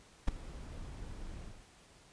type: noise with ADSR envelope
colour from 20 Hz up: brown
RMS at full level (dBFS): -26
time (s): 0.27-1.66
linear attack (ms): 14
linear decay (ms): 6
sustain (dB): -19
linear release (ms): 240
effects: pink hiss -61 dBFS RMS until 2.12 s + resampled to 22050 Hz